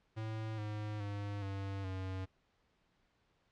square tone with pitch steps, 110 / 105.82 / 101.81 / 97.94 / 94.22 Hz, A2 / G#2 / G#2 / G2 / F#2, 0 / +33 / -34 / -1 / +32 cents, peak -39 dBFS, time 0.16-2.26 s, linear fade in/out 20 ms, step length 420 ms, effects pink hiss -75 dBFS RMS until 3.51 s + low-pass 4000 Hz 12 dB/octave

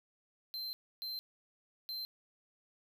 square tone bursts at uneven times, 4113 Hz, C8, 30 cents flat, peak -39 dBFS, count 3, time 0.54-0.73 / 1.02-1.19 / 1.89-2.05 s, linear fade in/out 0 ms, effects none

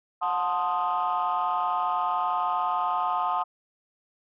sine chord, F# diminished seventh, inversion none, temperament equal with one note detuned, 723.5 / 880 / 1046.5 / 1244.5 Hz, F#5 / A5 / C6 / Eb6, -39 / 0 / 0 / 0 cents, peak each -28 dBFS, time 0.21-3.44 s, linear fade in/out 20 ms, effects tanh soft clip ceiling -18 dBFS

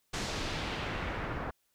pink noise with low-pass filter sweep, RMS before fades -36 dBFS, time 0.13-1.51 s, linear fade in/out 10 ms, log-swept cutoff 6600 to 1300 Hz, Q 1.2, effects white hiss -75 dBFS RMS until 1.74 s

